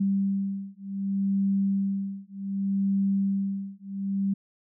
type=beating tone pair; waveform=sine; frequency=196 / 196.66 Hz; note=G3 / G3; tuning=0 / +6 cents; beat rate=0.66 Hz; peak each=-27 dBFS; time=0-4.34 s; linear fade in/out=10 ms; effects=none